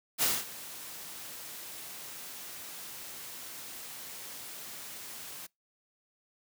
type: noise with ADSR envelope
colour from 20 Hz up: white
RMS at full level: -26 dBFS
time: 0.18-5.47 s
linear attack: 44 ms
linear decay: 220 ms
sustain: -18 dB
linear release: 12 ms
effects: noise-tail reverb RT60 0.2 s tail -26 dB re dry + high-pass 100 Hz 12 dB/octave